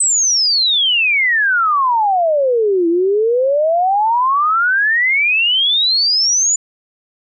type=exponential two-way sweep; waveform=sine; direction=down then up; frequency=8250 to 329.6 to 7070 Hz; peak=-11 dBFS; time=0-6.56 s; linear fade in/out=5 ms; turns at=2.88 s; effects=none